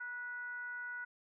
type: tone with frequency modulation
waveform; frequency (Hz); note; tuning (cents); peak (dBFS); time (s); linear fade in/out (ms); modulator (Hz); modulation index
sine; 1468; F#6; -14; -40; 0-1.05; 10; 504; 0.37
effects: none